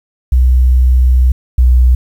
sine tone pair in turn, 63 / 62.13 Hz, B1 / B1, +35 / +11 cents, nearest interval unison, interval 24 cents, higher first, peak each -5 / -4 dBFS, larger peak second, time 0.32-1.32 / 1.58-1.95 s, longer first, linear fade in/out 5 ms, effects 7-bit

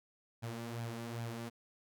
sawtooth tone with flanger, 116.54 Hz, A#2, in tune, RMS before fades -42 dBFS, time 0.42-1.5 s, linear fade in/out 20 ms, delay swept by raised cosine 1.2 to 5.2 ms, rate 2.5 Hz, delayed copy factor +0.55, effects none

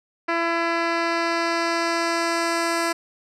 10% pulse tone with low-pass filter sweep, 335.7 Hz, E4, 32 cents sharp, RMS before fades -23 dBFS, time 0.28-2.93 s, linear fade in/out 10 ms, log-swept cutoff 2800 to 9500 Hz, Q 1.1, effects none

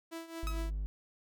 sawtooth tone with tremolo, 329.6 Hz, E4, in tune, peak -35 dBFS, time 0.11-0.71 s, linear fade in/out 20 ms, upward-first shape triangle, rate 4.6 Hz, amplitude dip 80%
triangle tone, 50.9 Hz, G#1, 34 cents flat, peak -31 dBFS, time 0.43-0.86 s, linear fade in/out 0 ms
sawtooth tone with exponential decay, 1278 Hz, D#6, 46 cents sharp, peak -32 dBFS, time 0.47-0.67 s, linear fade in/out 0 ms, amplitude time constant 43 ms
effects none

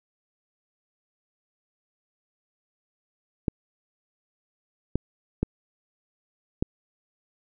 clicks, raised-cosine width 3 ms, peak -10 dBFS, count 4, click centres 3.482 / 4.956 / 5.43 / 6.625 s, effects none

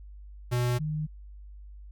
square / sine tone pair in turn, 122.5 / 153.47 Hz, B2 / D#3, -14 / -23 cents, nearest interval major third, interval 391 cents, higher second, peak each -25 / -28 dBFS, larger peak first, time 0.51-0.79 / 0.79-1.07 s, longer neither, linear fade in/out 20 ms, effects added 50 Hz sine -43 dBFS peak until 1.91 s

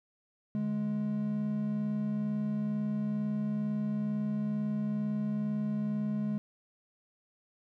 triangle tone pair together, 147.51 / 209.7 Hz, D3 / G#3, +8 / +17 cents, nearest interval tritone, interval 609 cents, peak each -36 / -28 dBFS, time 0.55-6.38 s, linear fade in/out 0 ms, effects none

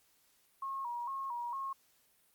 sine tone with vibrato, 1017 Hz, C6, 50 cents flat, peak -36 dBFS, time 0.62-1.73 s, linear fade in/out 5 ms, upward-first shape square, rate 2.2 Hz, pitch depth 110 cents each way, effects white hiss -70 dBFS RMS until 2.34 s + Opus 48 kbps

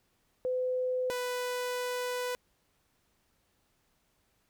sine / sawtooth tone pair in turn, 507 / 495.7 Hz, B4 / B4, +45 / +6 cents, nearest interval unison, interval 39 cents, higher first, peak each -28 dBFS, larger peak neither, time 0.45-1.1 / 1.1-2.35 s, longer second, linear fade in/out 0 ms, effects pink hiss -73 dBFS RMS until 4.49 s

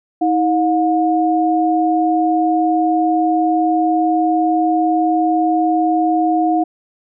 sine tone pair together, 319.5 / 718.2 Hz, D#4 / F5, +46 / +48 cents, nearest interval octave + major second, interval 1402 cents, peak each -15 dBFS, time 0.21-6.64 s, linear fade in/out 10 ms, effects none

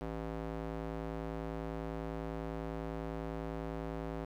square tone with band-pass filter, 55 Hz, A1, in tune, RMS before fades -40 dBFS, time 0.01-4.25 s, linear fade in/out 5 ms, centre 480 Hz, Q 0.68, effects 11-bit

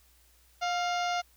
harmonic tone with a mistuned harmonic, 708 Hz, F5, 23 cents sharp, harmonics 1 / 2 / 3 / 4 / 5 / 6 / 7 / 8 / 9, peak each -29 / -35 / -39 / -41 / -43 / -45 / -46 / -47 / -48 dBFS, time 0.61-1.22 s, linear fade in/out 20 ms, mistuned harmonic 2, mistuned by -39 cents, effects added 60 Hz sine -63 dBFS peak until 1.36 s + white hiss -64 dBFS RMS until 1.36 s

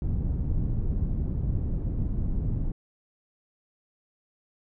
pink low-pass noise, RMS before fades -27 dBFS, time 0.02-2.72 s, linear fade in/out 2 ms, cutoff 160 Hz, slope 12 dB/octave, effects none

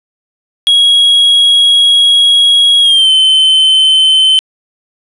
triangle tone with pitch glide, 3310 to 3071 Hz, G#7 to G7, -6 to -36 cents, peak -3 dBFS, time 0.67-4.39 s, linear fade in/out 0 ms, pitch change -130 cents, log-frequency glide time 2.81-3.1 s, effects resampled to 24000 Hz + 7-bit

